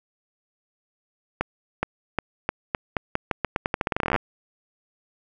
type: accelerating click train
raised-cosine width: 0.5 ms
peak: -7 dBFS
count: 26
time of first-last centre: 1.41-4.162 s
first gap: 420 ms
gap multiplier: 0.85
effects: none